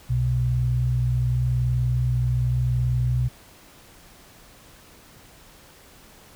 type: tone pair together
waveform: sine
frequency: 62.6 / 123.47 Hz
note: B1 / B2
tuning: +24 / 0 cents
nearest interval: octave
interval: 1176 cents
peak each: -26 / -20 dBFS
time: 0.09-3.29 s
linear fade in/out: 20 ms
effects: pink hiss -50 dBFS RMS until 6.35 s